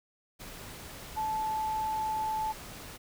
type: tone in noise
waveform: sine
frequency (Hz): 871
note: A5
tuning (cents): -18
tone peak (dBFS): -29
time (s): 1.16-2.53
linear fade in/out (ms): 20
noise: pink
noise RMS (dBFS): -45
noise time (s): 0.39-2.98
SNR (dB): +13
effects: none